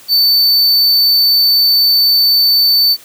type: tone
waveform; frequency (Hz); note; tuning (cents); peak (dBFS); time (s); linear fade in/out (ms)
square; 4532; C#8; +37; -8; 0.08-2.97; 50
effects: white hiss -40 dBFS RMS until 3.04 s + high-pass 80 Hz 12 dB/octave